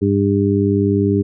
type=harmonic tone; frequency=100 Hz; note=G2; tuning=35 cents sharp; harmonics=1 / 2 / 3 / 4; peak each=-18 / -18 / -18 / -18 dBFS; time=0.01-1.23 s; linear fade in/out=20 ms; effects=none